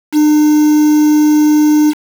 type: tone with quantisation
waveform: triangle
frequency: 301.9 Hz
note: D4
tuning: 48 cents sharp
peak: -4 dBFS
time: 0.12-1.94 s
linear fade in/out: 50 ms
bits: 4
effects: none